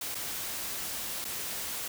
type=noise with dropouts; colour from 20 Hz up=white; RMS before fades=-36 dBFS; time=0.01-1.88 s; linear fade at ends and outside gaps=5 ms; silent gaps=0.147-0.151 / 1.245-1.25 s; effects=none